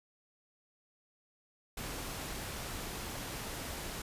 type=noise; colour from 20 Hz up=pink; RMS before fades=-41 dBFS; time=1.77-4.02 s; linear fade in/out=5 ms; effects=resampled to 32000 Hz